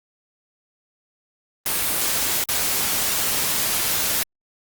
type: noise with dropouts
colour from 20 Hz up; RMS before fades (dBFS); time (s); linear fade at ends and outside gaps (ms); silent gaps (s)
white; -22; 1.66-4.23; 1; 2.439-2.488
effects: Opus 32 kbps